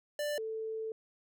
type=tone pair in turn; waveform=square / sine; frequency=590 / 442 Hz; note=D5 / A4; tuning=+8 / +8 cents; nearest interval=perfect fourth; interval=500 cents; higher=first; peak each=-33 / -35 dBFS; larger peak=first; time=0.19-0.38 / 0.38-0.92 s; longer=second; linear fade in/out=2 ms; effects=none